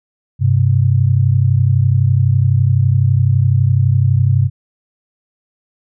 sine tone pair together, 98.88 / 130.81 Hz, G2 / C3, +15 / 0 cents, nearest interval perfect fourth, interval 485 cents, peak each -12 dBFS, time 0.39-4.5 s, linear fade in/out 50 ms, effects none

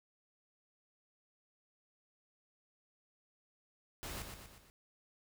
pink noise with echo, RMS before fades -44 dBFS, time 4.03-4.22 s, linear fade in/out 0 ms, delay 120 ms, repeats 4, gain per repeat -5 dB, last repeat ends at 4.7 s, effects none

